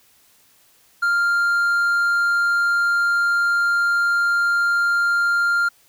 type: tone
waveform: triangle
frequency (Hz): 1396.9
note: F6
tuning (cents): 0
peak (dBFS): -14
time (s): 1.02-5.69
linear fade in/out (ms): 10
effects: white hiss -56 dBFS RMS until 5.88 s